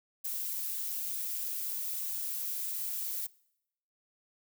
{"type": "noise with amplitude modulation", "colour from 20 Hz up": "violet", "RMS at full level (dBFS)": -34, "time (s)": [0.24, 3.27], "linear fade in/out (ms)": 10, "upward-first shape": "sine", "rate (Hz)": 182, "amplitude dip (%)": 40, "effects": ["noise-tail reverb RT60 0.8 s tail -23 dB re dry"]}